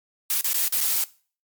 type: noise with dropouts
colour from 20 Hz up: blue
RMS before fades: -23 dBFS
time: 0.3-1.04 s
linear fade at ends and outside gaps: 2 ms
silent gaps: 0.411-0.443 / 0.533-0.542 / 0.681-0.723 / 0.806-0.809 s
effects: noise-tail reverb RT60 0.4 s tail -20 dB re dry + MP3 96 kbps